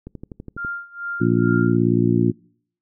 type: click train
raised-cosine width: 3 ms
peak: -21 dBFS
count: 8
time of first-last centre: 0.07-0.649 s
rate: 12.1 Hz
type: tone with tremolo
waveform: sine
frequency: 1396.9 Hz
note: F6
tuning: in tune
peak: -24 dBFS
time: 0.57-1.77 s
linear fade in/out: 10 ms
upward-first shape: sine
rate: 2.3 Hz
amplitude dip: 90%
type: harmonic tone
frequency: 58.27 Hz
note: A#1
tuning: in tune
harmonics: 2 / 3 / 4 / 5 / 6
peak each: -21 / -21 / -21 / -21 / -21 dBFS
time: 1.2-2.32 s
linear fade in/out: 20 ms
effects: noise-tail reverb RT60 0.6 s tail -26 dB re dry